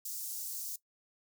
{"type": "high-pass noise", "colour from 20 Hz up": "white", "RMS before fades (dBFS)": -40, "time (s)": [0.05, 0.76], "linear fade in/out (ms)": 5, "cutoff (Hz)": 5400, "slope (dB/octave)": 24, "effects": ["noise-tail reverb RT60 0.1 s tail -18 dB re dry"]}